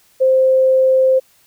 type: tone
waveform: sine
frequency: 523 Hz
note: C5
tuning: 1 cent flat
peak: -9 dBFS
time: 0.2-1.2 s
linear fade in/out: 20 ms
effects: white hiss -54 dBFS RMS until 1.46 s